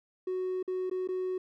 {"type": "tone with dropouts", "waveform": "triangle", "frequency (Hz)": 370, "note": "F#4", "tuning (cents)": 0, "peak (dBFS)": -27, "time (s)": [0.27, 1.38], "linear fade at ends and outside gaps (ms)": 5, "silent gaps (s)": [[0.628, 0.677], [0.898, 0.912], [1.075, 1.087]], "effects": ["tanh soft clip ceiling -25 dBFS"]}